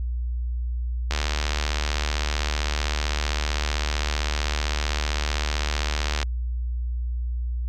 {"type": "click train", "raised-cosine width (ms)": 0.2, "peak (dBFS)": -8, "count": 388, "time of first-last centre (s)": [1.11, 6.229], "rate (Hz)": 75.6, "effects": ["added 60 Hz sine -24 dBFS peak until 7.68 s"]}